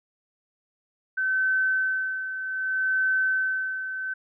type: tone with tremolo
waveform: sine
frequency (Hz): 1530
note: G6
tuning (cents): -42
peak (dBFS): -20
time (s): 1.17-4.14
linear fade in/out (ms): 10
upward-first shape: sine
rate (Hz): 0.64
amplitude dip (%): 65
effects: none